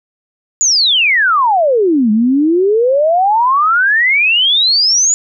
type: exponential two-way sweep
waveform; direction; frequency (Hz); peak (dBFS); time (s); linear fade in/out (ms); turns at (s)
sine; down then up; 7040 to 207.7 to 7040; -8; 0.61-5.14; 0; 2.11
effects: none